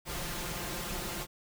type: noise with comb filter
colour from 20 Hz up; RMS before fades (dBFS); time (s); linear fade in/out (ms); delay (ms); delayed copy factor
pink; -37; 0.05-1.27; 50; 5.7; +0.6
effects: none